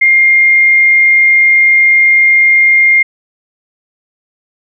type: tone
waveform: sine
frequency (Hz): 2118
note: C7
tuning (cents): +21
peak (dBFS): -4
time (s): 0.01-3.03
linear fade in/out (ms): 10
effects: none